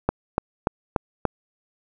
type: click train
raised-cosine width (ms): 1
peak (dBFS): -5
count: 5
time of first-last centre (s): 0.09-1.253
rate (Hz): 3.44
effects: none